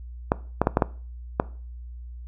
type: clicks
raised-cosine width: 1 ms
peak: -4 dBFS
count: 6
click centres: 0.319 / 0.616 / 0.671 / 0.771 / 0.822 / 1.399 s
effects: noise-tail reverb RT60 0.4 s tail -19 dB re dry + added 60 Hz sine -36 dBFS peak until 2.27 s